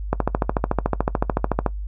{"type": "click train", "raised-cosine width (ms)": 1, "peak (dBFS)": -4, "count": 22, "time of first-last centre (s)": [0.13, 1.663], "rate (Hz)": 13.7, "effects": ["noise-tail reverb RT60 0.1 s tail -18 dB re dry", "added 50 Hz sine -26 dBFS peak until 1.87 s"]}